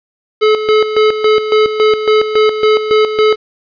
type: tone with tremolo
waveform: square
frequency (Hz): 430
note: A4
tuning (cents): -40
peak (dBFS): -7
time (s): 0.41-3.36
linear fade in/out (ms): 20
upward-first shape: square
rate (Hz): 3.6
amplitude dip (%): 65
effects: resampled to 11025 Hz + 7-bit